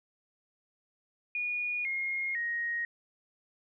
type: tone with pitch steps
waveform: sine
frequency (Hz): 2448 / 2143 / 1876.8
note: D#7 / C7 / A#6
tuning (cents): -29 / +41 / +11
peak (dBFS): -30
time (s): 1.35-2.85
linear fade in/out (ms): 2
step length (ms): 500
effects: none